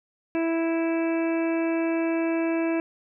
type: harmonic tone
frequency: 329.6 Hz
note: E4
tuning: in tune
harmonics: 1 / 2 / 3 / 4 / 5 / 6 / 7 / 8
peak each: -23 / -30 / -38 / -44 / -39 / -48 / -39 / -39 dBFS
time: 0.35-2.8 s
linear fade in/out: 0 ms
effects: none